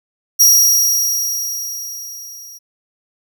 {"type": "tone with level ramp", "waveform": "sawtooth", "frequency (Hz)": 5690, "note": "F8", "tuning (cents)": 31, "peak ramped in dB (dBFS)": [-3, -32], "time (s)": [0.39, 2.59], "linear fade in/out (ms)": 20, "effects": []}